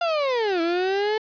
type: linear two-way sweep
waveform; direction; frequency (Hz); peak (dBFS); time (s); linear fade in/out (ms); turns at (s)
35% pulse; down then up; 702 to 327.3 to 438.8; -19; 0.01-1.18; 5; 0.61
effects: resampled to 11025 Hz + 8-bit